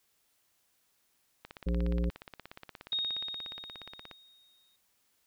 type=click train; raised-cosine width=0.3 ms; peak=-28 dBFS; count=46; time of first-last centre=1.45-4.113 s; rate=16.9 Hz
type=harmonic tone; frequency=58.7 Hz; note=A#1; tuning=13 cents sharp; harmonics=1 / 3 / 5 / 7 / 9; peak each=-28 / -33 / -41 / -42 / -42 dBFS; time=1.66-2.1 s; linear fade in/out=10 ms
type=tone with exponential decay; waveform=sine; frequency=3729 Hz; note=A#7; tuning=in tune; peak=-28 dBFS; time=2.92-4.76 s; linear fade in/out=2 ms; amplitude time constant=400 ms
effects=white hiss -73 dBFS RMS until 5.26 s